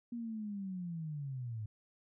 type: linear sweep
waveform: sine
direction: down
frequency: 240 to 103.83 Hz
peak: -38 dBFS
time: 0.12-1.66 s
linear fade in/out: 5 ms
effects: none